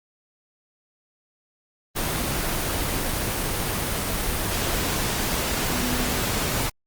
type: tone in noise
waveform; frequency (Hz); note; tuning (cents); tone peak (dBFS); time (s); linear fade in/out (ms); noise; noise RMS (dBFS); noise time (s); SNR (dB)
sine; 246.9; B3; 0; -29; 5.7-6.15; 20; pink; -25; 1.95-6.7; -7
effects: Opus 24 kbps